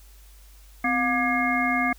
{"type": "harmonic tone with a mistuned harmonic", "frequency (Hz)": 238, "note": "A#3", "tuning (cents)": 36, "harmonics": [1, 3, 5, 7, 9], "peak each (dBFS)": [-26, -27, -29, -30, -25], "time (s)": [0.84, 1.93], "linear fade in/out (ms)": 5, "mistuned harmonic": 1, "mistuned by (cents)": 130, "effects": ["added 50 Hz sine -47 dBFS peak until 1.98 s", "white hiss -56 dBFS RMS until 1.98 s"]}